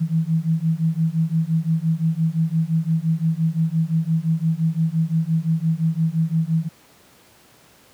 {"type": "beating tone pair", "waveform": "sine", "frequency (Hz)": [159.3, 165.1], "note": ["D#3", "E3"], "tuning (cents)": [41, 3], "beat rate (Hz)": 5.8, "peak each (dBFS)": -20, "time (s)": [0, 6.69], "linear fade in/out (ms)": 20, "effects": ["pink hiss -52 dBFS RMS until 7.93 s", "high-pass 100 Hz 12 dB/octave"]}